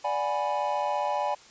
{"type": "chord", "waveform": "triangle", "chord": "G# half-diminished seventh", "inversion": "second", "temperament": "equal with one note detuned", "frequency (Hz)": [587.3, 735.7, 830.6, 987.8], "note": ["D5", "F#5", "G#5", "B5"], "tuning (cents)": [0, -10, 0, 0], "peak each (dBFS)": [-29, -32, -27, -30], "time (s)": [0.04, 1.35], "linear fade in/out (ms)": 10, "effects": ["white hiss -52 dBFS RMS until 1.5 s", "resampled to 16000 Hz"]}